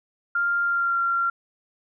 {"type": "tone with pitch glide", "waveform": "sine", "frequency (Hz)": [1396.9, 1376.9], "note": ["F6", "F6"], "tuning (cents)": [0, -25], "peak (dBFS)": -20, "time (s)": [0.35, 1.3], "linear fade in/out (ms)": 5, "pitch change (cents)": -25, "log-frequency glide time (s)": [0.63, 0.98], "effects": []}